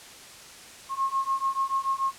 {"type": "beating tone pair", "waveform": "sine", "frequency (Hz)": [1076, 1082.9], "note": ["C6", "C#6"], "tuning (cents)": [48, -41], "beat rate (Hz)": 6.9, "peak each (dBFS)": [-28, -27], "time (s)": [0.89, 2.14], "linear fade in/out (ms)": 50, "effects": ["white hiss -46 dBFS RMS until 2.18 s", "low-pass 9000 Hz 12 dB/octave"]}